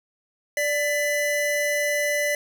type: tone pair together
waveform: square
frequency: 587.3 / 2002 Hz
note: D5 / B6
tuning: 0 / +23 cents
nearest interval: octave + major sixth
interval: 2123 cents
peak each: -25 dBFS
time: 0.57-2.35 s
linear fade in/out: 2 ms
effects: none